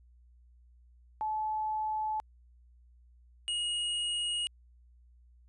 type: tone pair in turn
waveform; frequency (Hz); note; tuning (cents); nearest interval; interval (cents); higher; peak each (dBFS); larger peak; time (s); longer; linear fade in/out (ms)
sine / square; 863 / 2879; A5 / F#7; -34 / -48; octave + major sixth; 2086; second; -30 / -31; first; 1.21-2.2 / 3.48-4.47; neither; 0
effects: added 60 Hz sine -57 dBFS peak until 5.48 s + resampled to 24000 Hz